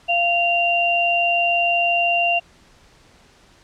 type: tone pair together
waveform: sine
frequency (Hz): 693.2 / 2773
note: F5 / F7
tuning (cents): -13 / -13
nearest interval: 2 octaves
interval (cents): 2400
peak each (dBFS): -19 / -18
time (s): 0.08-2.4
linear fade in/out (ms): 20
effects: pink hiss -52 dBFS RMS until 3.63 s + low-pass 7000 Hz 12 dB/octave